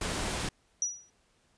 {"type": "noise", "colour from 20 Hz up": "pink", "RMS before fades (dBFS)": -33, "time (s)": [0.01, 0.49], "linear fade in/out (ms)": 5}
{"type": "tone with exponential decay", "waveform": "sine", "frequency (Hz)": 5840, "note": "F#8", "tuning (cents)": -24, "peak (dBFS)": -24, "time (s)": [0.82, 1.1], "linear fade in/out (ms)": 1, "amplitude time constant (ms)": 60}
{"effects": ["pink hiss -69 dBFS RMS until 1.57 s", "resampled to 22050 Hz"]}